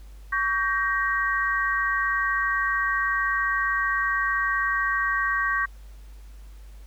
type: chord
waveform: sine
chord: G diminished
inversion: second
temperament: just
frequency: 1128.9 / 1568 / 1881.6 Hz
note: Db6 / G6 / Bb6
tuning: +31 / 0 / +16 cents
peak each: -26 dBFS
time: 0.32-5.66 s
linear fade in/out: 10 ms
effects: added 50 Hz sine -41 dBFS peak until 6.86 s + pink hiss -58 dBFS RMS until 6.86 s